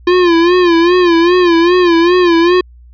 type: tone with vibrato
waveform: square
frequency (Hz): 347.6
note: F4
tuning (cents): -8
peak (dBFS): -7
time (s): 0.07-2.61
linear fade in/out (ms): 5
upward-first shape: sine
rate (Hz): 2.5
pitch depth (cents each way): 84
effects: added 60 Hz sine -36 dBFS peak until 2.93 s + resampled to 11025 Hz